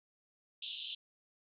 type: band-pass noise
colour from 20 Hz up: white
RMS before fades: -44 dBFS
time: 0.62-0.95 s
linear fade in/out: 5 ms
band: 2800 to 3800 Hz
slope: 96 dB/octave
effects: none